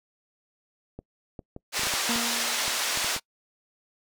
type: clicks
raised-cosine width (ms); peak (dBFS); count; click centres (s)
2; -25; 12; 0.99 / 1.392 / 1.564 / 1.794 / 1.834 / 1.87 / 1.938 / 2.16 / 2.68 / 2.974 / 3.045 / 3.164
type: band-pass noise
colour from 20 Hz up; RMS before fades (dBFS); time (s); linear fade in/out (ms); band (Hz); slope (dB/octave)
white; -28; 1.72-3.2; 50; 510 to 6600; 12
type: tone with exponential decay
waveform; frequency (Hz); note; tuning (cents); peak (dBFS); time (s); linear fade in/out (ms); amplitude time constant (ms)
40% pulse; 234.9; A#3; +13; -26; 2.09-2.97; 2; 190
effects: noise-tail reverb RT60 0.1 s tail -25 dB re dry